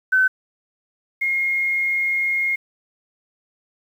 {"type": "tone pair in turn", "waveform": "sine", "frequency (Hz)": [1522, 2143], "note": ["F#6", "C7"], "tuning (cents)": [48, 41], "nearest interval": "tritone", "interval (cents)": 593, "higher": "second", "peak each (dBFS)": [-13, -18], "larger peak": "first", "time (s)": [[0.12, 0.28], [1.21, 2.56]], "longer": "second", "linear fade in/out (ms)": 10, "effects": ["8-bit"]}